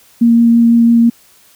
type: tone with vibrato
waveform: sine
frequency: 233.1 Hz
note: A#3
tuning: in tune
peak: -5 dBFS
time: 0.21-1.1 s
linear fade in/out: 10 ms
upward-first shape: triangle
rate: 6 Hz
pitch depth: 11 cents each way
effects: white hiss -47 dBFS RMS until 1.55 s